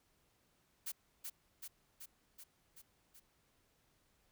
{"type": "noise with echo", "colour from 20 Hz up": "blue", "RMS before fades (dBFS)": -42, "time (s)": [0.86, 0.92], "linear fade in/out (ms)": 10, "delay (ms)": 380, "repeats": 6, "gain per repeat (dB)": -3, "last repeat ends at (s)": 3.2, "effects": ["pink hiss -75 dBFS RMS until 4.31 s"]}